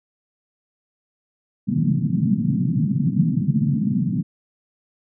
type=band-pass noise; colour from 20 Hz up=pink; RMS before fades=-20 dBFS; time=1.67-4.23 s; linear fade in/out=20 ms; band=130 to 240 Hz; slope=48 dB/octave; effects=none